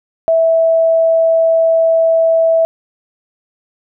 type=tone; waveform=sine; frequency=655 Hz; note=E5; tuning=11 cents flat; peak=-8 dBFS; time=0.28-2.65 s; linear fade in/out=0 ms; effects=none